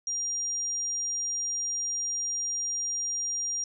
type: tone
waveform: sine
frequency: 5700 Hz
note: F8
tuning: 34 cents sharp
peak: -28 dBFS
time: 0.07-3.64 s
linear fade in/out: 2 ms
effects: none